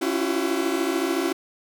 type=tone cluster; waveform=40% pulse; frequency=277.1 / 330.7 / 344.3 / 378 Hz; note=C#4 / E4 / F4 / F#4; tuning=-1 / +6 / -25 / +37 cents; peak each=-27 dBFS; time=0.01-1.33 s; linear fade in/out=10 ms; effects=none